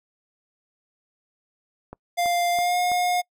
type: click train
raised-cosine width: 1 ms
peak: -23 dBFS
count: 4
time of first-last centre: 1.93-2.917 s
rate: 3.04 Hz
type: tone with pitch glide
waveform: square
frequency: 698.5 to 716.1 Hz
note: F5 to F5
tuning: 0 to +43 cents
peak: -21 dBFS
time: 2.17-3.22 s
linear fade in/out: 20 ms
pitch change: +43 cents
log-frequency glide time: 2.51-2.78 s
effects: noise-tail reverb RT60 0.1 s tail -26 dB re dry